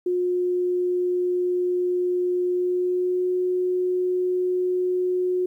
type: tone with pitch glide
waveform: sine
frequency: 359.1 to 363.9 Hz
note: F4 to F#4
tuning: +48 to -29 cents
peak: -20 dBFS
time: 0.06-5.46 s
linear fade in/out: 5 ms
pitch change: +23 cents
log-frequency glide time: 2.52-3.3 s
effects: 10-bit